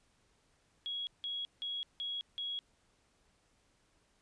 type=tone bursts; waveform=sine; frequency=3322 Hz; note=G#7; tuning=in tune; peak=-36 dBFS; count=5; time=0.86-2.59 s; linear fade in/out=0 ms; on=210 ms; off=170 ms; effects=pink hiss -72 dBFS RMS until 4.21 s + resampled to 22050 Hz